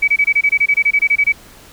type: tone bursts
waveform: sine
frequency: 2283 Hz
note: D7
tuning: 50 cents flat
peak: -9 dBFS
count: 16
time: 0.02-1.324 s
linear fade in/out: 10 ms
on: 59 ms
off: 24 ms
effects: pink hiss -42 dBFS RMS until 1.72 s